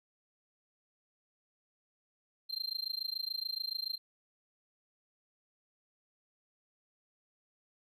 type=tone with amplitude modulation; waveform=triangle; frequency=4159 Hz; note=C8; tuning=11 cents flat; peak=-30 dBFS; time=2.49-3.98 s; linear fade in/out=20 ms; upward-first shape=sine; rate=27 Hz; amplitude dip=100%; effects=none